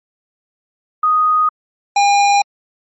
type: tone pair in turn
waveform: sine / square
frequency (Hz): 1244.5 / 808.4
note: D#6 / G#5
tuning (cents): 0 / -47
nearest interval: perfect fifth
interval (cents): 747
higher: first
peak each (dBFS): -10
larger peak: neither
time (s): 1.03-1.49 / 1.96-2.42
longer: neither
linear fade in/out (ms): 5
effects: MP3 32 kbps